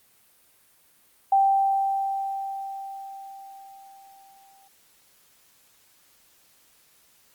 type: tone with exponential decay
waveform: sine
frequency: 783 Hz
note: G5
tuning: 2 cents flat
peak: -15 dBFS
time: 1.32-4.68 s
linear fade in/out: 5 ms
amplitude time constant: 730 ms
effects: white hiss -60 dBFS RMS until 7.34 s + Opus 32 kbps